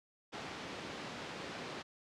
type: band-pass noise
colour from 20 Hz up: pink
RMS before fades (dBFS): -45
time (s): 0.32-1.83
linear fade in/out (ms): 20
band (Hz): 180 to 4400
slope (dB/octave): 12
effects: low-pass 8000 Hz 12 dB/octave